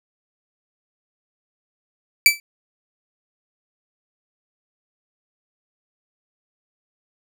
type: tone with exponential decay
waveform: sawtooth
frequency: 2320 Hz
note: D7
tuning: 22 cents flat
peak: -3 dBFS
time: 2.26-2.4 s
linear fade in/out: 1 ms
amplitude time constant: 29 ms
effects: none